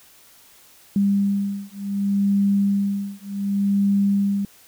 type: beating tone pair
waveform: sine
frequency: 199.3 / 199.97 Hz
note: G3 / G3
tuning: +29 / +35 cents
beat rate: 0.67 Hz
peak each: -21 dBFS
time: 0.96-4.45 s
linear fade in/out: 2 ms
effects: white hiss -51 dBFS RMS until 4.67 s